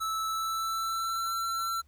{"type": "tone with pitch glide", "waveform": "square", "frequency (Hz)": [1311, 1348.6], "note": ["E6", "E6"], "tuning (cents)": [-10, 39], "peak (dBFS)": -30, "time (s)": [0, 1.82], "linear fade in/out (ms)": 20, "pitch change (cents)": 49, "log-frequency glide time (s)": [0.25, 1.3], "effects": ["added 74 Hz sine -59 dBFS peak until 1.87 s", "pink hiss -71 dBFS RMS until 1.87 s"]}